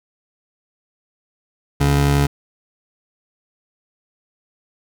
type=tone pair together; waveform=25% pulse; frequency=70.75 / 141.5 Hz; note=C#2 / C#3; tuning=+36 / +36 cents; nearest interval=octave; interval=1200 cents; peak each=-14 dBFS; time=1.8-2.27 s; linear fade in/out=10 ms; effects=none